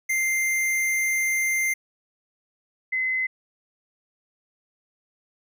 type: tone pair in turn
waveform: square / sine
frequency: 2093 / 2044 Hz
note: C7 / C7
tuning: 0 / -41 cents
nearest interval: unison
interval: 41 cents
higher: first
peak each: -22 dBFS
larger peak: neither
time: 0.09-1.74 / 2.92-3.27 s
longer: first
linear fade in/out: 10 ms
effects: none